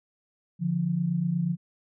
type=tone pair together; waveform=sine; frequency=146.14 / 174.5 Hz; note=D3 / F3; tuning=-8 / -1 cents; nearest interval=minor third; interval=307 cents; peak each=-29 / -25 dBFS; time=0.59-1.57 s; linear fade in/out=50 ms; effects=none